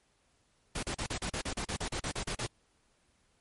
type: noise bursts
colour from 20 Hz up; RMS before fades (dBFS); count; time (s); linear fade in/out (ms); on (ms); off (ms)
pink; -35; 15; 0.75-2.467; 5; 79; 38
effects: pink hiss -71 dBFS RMS until 3.4 s + MP3 48 kbps